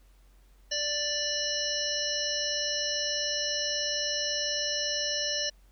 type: harmonic tone with a mistuned harmonic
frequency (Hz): 587.3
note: D5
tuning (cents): 0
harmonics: 1 / 3 / 5 / 7 / 9 / 10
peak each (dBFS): -36 / -37 / -35 / -36 / -32 / -36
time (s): 0.71-5.5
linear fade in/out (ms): 10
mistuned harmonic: 9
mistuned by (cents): +40
effects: added 46 Hz sine -55 dBFS peak until 5.71 s + pink hiss -67 dBFS RMS until 5.71 s